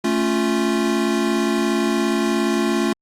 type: chord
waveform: square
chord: A augmented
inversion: none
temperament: equal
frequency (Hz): 220 / 277.2 / 349.2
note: A3 / C#4 / E#4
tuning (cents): 0 / 0 / 0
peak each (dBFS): -22 / -24 / -22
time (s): 0.04-2.93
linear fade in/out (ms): 5
effects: low-pass 10000 Hz 12 dB/octave + Opus 48 kbps